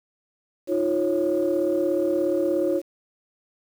sine tone cluster, 315.5 / 352.4 / 550 Hz, D#4 / F4 / C#5, +24 / +16 / -14 cents, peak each -25 / -23 / -23 dBFS, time 0.67-2.82 s, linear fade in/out 50 ms, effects tanh soft clip ceiling -13 dBFS + 8-bit

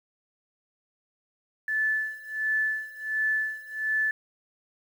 sine tone with tremolo, 1743 Hz, A6, 17 cents flat, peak -22 dBFS, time 1.68-4.11 s, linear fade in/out 2 ms, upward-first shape sine, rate 1.4 Hz, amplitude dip 90%, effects 9-bit

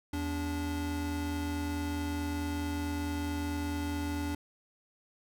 square tone pair together, 81.5 / 289.1 Hz, E2 / D4, -19 / -27 cents, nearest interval octave + minor seventh, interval 2192 cents, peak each -36 / -35 dBFS, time 0.13-4.35 s, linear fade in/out 5 ms, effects none

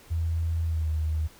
sine tone with pitch glide, 82.41 to 78.24 Hz, E2 to D#2, 0 to +10 cents, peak -24 dBFS, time 0.1-1.28 s, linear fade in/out 20 ms, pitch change -90 cents, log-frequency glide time 0.64-0.88 s, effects pink hiss -53 dBFS RMS until 1.39 s

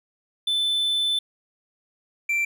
triangle tone pair in turn, 3520 / 2349 Hz, A7 / D7, 0 / 0 cents, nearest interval perfect fifth, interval 700 cents, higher first, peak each -19 dBFS, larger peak neither, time 0.47-1.19 / 2.29-2.45 s, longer first, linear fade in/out 5 ms, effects none

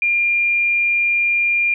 sine tone, 2400 Hz, D7, 37 cents sharp, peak -14 dBFS, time 0.02-1.74 s, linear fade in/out 2 ms, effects none

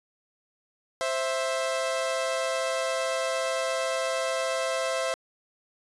sawtooth tone pair together, 525.7 / 659.3 Hz, C5 / E5, +8 / 0 cents, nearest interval major third, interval 392 cents, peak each -25 dBFS, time 1.01-5.14 s, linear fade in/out 0 ms, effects resampled to 24000 Hz

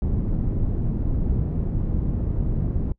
pink low-pass noise, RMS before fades -23 dBFS, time 0.02-2.92 s, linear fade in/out 2 ms, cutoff 210 Hz, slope 12 dB/octave, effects noise-tail reverb RT60 0.1 s tail -22 dB re dry

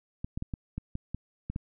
clicks, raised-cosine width 5 ms, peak -21 dBFS, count 9, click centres 0.245 / 0.375 / 0.424 / 0.538 / 0.78 / 0.954 / 1.146 / 1.5 / 1.561 s, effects none

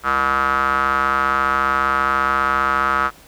square tone with band-pass filter, 67.4 Hz, C#2, 48 cents flat, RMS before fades -18 dBFS, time 0.03-3.11 s, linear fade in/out 50 ms, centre 1300 Hz, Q 6.6, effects pink hiss -46 dBFS RMS until 3.27 s

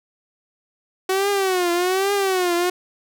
sawtooth tone with vibrato, 373.6 Hz, F#4, 17 cents sharp, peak -14 dBFS, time 1.09-2.7 s, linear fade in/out 5 ms, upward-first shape triangle, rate 1.2 Hz, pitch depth 150 cents each way, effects none

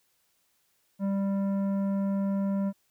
sine tone with tanh clipping, 196.9 Hz, G3, 8 cents sharp, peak -27 dBFS, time 0.99-2.73 s, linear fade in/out 50 ms, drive 11 dB, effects white hiss -71 dBFS RMS until 2.9 s

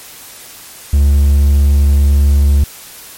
triangle tone, 70.8 Hz, C#2, 37 cents sharp, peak -4 dBFS, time 0.93-2.64 s, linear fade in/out 5 ms, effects white hiss -34 dBFS RMS until 3.17 s + MP3 64 kbps

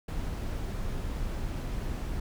brown noise, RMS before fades -33 dBFS, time 0.08-2.2 s, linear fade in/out 5 ms, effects none

